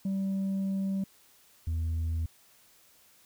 sine tone pair in turn, 193.8 / 81.48 Hz, G3 / E2, -20 / -20 cents, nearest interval octave + minor third, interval 1500 cents, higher first, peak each -25 dBFS, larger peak neither, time 0.05-1.04 / 1.67-2.26 s, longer first, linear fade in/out 5 ms, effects tanh soft clip ceiling -27 dBFS + white hiss -61 dBFS RMS until 3.25 s

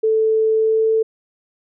sine tone with pitch glide, 440 to 443.3 Hz, A4 to A4, 0 to +13 cents, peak -13 dBFS, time 0.03-1.03 s, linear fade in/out 10 ms, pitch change +13 cents, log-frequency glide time 0.55-0.91 s, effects none

